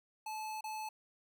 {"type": "tone with dropouts", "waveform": "square", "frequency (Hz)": 866, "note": "A5", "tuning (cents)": -28, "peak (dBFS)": -40, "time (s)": [0.26, 0.89], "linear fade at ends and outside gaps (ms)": 5, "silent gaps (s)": [0.609, 0.64], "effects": []}